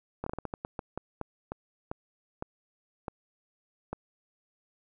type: slowing click train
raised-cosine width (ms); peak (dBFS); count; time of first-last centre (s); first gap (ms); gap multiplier
1; -20; 16; 0.24-3.93; 24; 1.29
effects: none